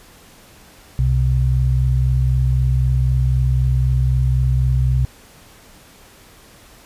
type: tone pair together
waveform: sine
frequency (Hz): 63.9 / 127.8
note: C2 / C3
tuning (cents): -40 / -40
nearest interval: octave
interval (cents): 1200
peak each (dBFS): -16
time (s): 0.99-5.05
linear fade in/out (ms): 0
effects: pink hiss -46 dBFS RMS until 6.85 s + resampled to 32000 Hz